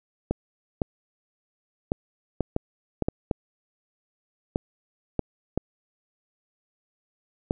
clicks, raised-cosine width 2 ms, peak -10 dBFS, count 12, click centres 0.31 / 0.818 / 1.919 / 2.407 / 2.564 / 3.023 / 3.085 / 3.312 / 4.559 / 5.193 / 5.576 / 7.509 s, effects none

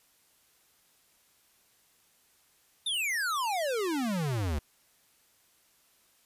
square exponential sweep, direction down, 3699 to 68.7 Hz, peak -29 dBFS, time 2.86-4.59 s, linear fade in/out 5 ms, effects white hiss -66 dBFS RMS until 6.25 s + resampled to 32000 Hz

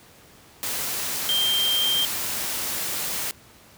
sine tone in noise, 3168 Hz, G7, 18 cents sharp, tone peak -20 dBFS, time 1.29-2.05 s, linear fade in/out 0 ms, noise white, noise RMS -28 dBFS, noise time 0.63-3.31 s, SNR +5 dB, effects pink hiss -51 dBFS RMS until 3.77 s + high-pass 60 Hz 12 dB/octave

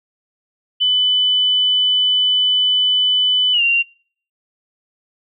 sine tone with pitch glide, 3000 to 2767 Hz, F#7 to F7, +23 to -17 cents, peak -12 dBFS, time 0.8-3.83 s, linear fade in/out 20 ms, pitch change -140 cents, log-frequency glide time 3.53-3.62 s, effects noise-tail reverb RT60 0.5 s tail -24 dB re dry

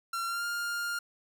45% pulse tone with pitch glide, 1366 to 1406 Hz, F6 to F6, -39 to +11 cents, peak -31 dBFS, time 0.13-0.99 s, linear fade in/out 5 ms, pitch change +50 cents, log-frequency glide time 0.26-0.45 s, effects none

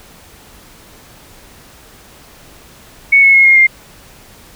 sine tone with pitch steps, 2217 / 2190 / 2164 / 2138 / 2112 Hz, C#7 / C#7 / C#7 / C7 / C7, 0 / -22 / -42 / +37 / +16 cents, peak -4 dBFS, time 3.12-3.67 s, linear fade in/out 10 ms, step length 110 ms, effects pink hiss -41 dBFS RMS until 4.55 s

